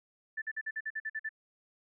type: tone bursts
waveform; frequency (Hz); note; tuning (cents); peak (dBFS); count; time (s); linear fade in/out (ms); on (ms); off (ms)
sine; 1760; A6; 0; -33; 10; 0.37-1.292; 10; 49; 48
effects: none